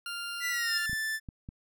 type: tone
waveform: 20% pulse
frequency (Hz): 1396.9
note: F6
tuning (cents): 0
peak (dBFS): -30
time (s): 0.06-0.86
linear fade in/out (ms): 2
type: tone with exponential growth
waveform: sine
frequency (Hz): 5150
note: E8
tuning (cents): -41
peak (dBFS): -27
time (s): 0.27-0.78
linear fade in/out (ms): 5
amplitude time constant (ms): 110
type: tone with pitch glide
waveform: 45% pulse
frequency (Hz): 1975.5 to 1760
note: B6 to A6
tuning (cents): 0 to 0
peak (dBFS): -30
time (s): 0.4-1.2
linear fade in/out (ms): 50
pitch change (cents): -200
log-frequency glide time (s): 0.5-0.78
type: clicks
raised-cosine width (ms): 5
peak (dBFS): -28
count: 4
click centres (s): 0.896 / 0.931 / 1.288 / 1.489
effects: none